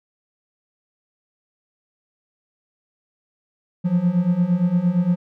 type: beating tone pair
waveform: triangle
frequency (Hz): 171.4 / 180.1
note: F3 / F#3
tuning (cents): -32 / -46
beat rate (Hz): 8.7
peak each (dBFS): -19 / -16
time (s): 3.84-5.16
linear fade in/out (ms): 20
effects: none